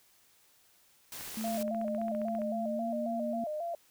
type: noise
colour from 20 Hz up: white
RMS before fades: -43 dBFS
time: 1.12-1.63 s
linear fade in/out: 2 ms
type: click train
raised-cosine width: 0.5 ms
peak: -33 dBFS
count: 19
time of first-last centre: 1.21-2.418 s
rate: 14.9 Hz
type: tone with pitch glide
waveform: sine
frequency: 220 to 233.1 Hz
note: A3 to A#3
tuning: 0 to 0 cents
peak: -34 dBFS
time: 1.37-3.44 s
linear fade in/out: 2 ms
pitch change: +100 cents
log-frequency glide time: 2.6-2.88 s
type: tone with vibrato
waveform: sine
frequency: 645 Hz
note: E5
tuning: 38 cents flat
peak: -33 dBFS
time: 1.44-3.75 s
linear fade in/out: 2 ms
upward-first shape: square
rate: 3.7 Hz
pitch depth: 100 cents each way
effects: white hiss -65 dBFS RMS until 3.9 s